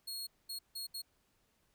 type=tone bursts at uneven times; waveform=sawtooth; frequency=4307 Hz; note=C8; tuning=49 cents sharp; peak=-37 dBFS; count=4; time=0.07-0.27 / 0.49-0.59 / 0.75-0.87 / 0.94-1.02 s; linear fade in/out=10 ms; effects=pink hiss -75 dBFS RMS until 1.74 s